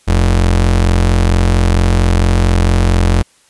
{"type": "ring-modulated tone", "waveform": "square", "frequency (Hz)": 65.41, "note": "C2", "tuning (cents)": 0, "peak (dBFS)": -6, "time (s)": [0.07, 3.23], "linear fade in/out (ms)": 20, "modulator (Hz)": 22.2, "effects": ["white hiss -51 dBFS RMS until 3.49 s", "resampled to 24000 Hz"]}